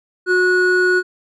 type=tone pair together; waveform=triangle; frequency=364.8 / 1463 Hz; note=F#4 / F#6; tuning=-24 / -20 cents; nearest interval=2 octaves; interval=2404 cents; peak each=-13 dBFS; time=0.26-1.03 s; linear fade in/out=50 ms; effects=resampled to 24000 Hz